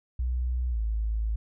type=tone with pitch glide; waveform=sine; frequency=61.74 to 54.37 Hz; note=B1 to A1; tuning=0 to -20 cents; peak=-25 dBFS; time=0.19-1.36 s; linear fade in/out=5 ms; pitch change=-220 cents; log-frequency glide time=0.7-0.79 s; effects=none